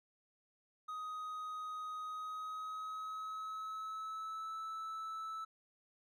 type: tone with pitch glide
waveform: triangle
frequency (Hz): 1253 to 1311.5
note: D#6 to E6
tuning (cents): +12 to -9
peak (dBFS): -39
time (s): 0.88-5.45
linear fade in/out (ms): 10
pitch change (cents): +79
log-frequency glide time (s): 2.02-4.56
effects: none